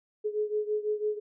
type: beating tone pair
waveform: sine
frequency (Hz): 421.6 / 427.6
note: G#4 / A4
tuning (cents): +26 / -49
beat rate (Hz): 6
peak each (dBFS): -29 / -32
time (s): 0.24-1.2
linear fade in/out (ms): 20
effects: none